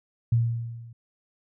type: tone with level ramp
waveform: sine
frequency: 116.5 Hz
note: A#2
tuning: 1 cent flat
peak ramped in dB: -16 to -43 dBFS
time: 0.32-0.93 s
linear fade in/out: 5 ms
effects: none